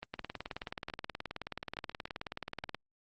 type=two click trains; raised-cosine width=0.3 ms; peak=-24 / -22 dBFS; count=4 / 50; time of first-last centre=0.03-2.639 / 0.14-2.746 s; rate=1.15 / 18.8 Hz; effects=Opus 24 kbps